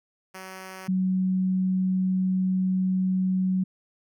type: tone pair in turn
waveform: 5% pulse / sine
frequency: 188.3 / 186.57 Hz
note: F#3 / F#3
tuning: +31 / +15 cents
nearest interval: unison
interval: 16 cents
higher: first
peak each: -27 / -21 dBFS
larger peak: second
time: 0.34-0.88 / 0.88-3.64 s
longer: second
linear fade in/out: 10 ms
effects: none